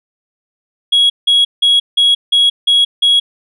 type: tone bursts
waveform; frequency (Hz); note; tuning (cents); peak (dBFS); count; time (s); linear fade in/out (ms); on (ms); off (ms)
sine; 3322; G#7; 0; -5; 7; 0.92-3.2; 10; 180; 170
effects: tanh soft clip ceiling -5 dBFS